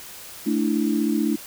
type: chord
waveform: sine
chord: A suspended fourth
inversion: none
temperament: equal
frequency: 220 / 293.7 / 329.6 Hz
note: A3 / D4 / E4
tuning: 0 / 0 / 0 cents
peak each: -23 / -23 / -25 dBFS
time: 0.46-1.36 s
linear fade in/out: 10 ms
effects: white hiss -40 dBFS RMS until 1.46 s